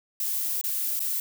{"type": "noise with dropouts", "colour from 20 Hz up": "violet", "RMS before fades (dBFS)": -28, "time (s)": [0.2, 1.2], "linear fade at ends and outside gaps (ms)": 2, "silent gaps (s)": [[0.613, 0.639], [0.994, 1.002]], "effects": []}